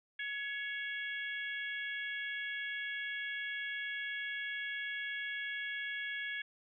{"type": "harmonic tone with a mistuned harmonic", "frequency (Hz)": 554, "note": "C#5", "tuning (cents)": -1, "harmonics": [3, 4, 5, 6], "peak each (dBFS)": [-39, -42, -49, -46], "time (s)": [0.19, 6.42], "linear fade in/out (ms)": 5, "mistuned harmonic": 3, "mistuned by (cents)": 26, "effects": []}